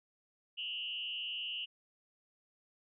sine tone with frequency modulation, 2911 Hz, F#7, 29 cents flat, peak -37 dBFS, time 0.57-1.66 s, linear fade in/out 20 ms, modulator 175 Hz, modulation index 0.98, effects none

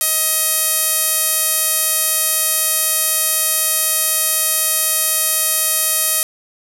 sawtooth tone with band-pass filter, 632 Hz, D#5, 27 cents sharp, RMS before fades -17 dBFS, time 0.01-6.23 s, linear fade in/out 0 ms, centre 11000 Hz, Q 2.1, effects 7-bit

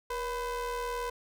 square ring-modulated tone, 259.2 Hz, C4, 16 cents flat, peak -30 dBFS, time 0.1-1.1 s, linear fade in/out 5 ms, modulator 738 Hz, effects none

